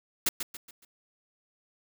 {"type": "noise with echo", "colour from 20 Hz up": "white", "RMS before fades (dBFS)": -25, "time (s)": [0.26, 0.29], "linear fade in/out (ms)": 5, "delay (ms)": 140, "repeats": 4, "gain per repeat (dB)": -8, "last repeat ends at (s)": 0.85, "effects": []}